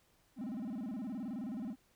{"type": "tone with vibrato", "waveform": "triangle", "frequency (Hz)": 233.1, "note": "A#3", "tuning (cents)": 0, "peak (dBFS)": -36, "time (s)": [0.36, 1.76], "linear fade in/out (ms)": 50, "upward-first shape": "square", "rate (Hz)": 19, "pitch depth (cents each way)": 210, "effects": ["pink hiss -71 dBFS RMS until 1.95 s"]}